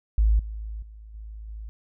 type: tone with level steps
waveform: sine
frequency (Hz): 53.7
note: A1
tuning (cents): -41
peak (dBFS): -16 / -31 / -41 / -36 / -34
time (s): 0.18-1.69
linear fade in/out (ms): 0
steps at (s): 0.39 / 0.82 / 1.14 / 1.48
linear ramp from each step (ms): 5
effects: none